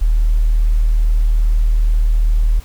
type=tone; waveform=sine; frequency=38.77 Hz; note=D#1; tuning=5 cents flat; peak=-9 dBFS; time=0.01-2.6 s; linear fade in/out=10 ms; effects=tanh soft clip ceiling -5 dBFS + pink hiss -43 dBFS RMS until 2.64 s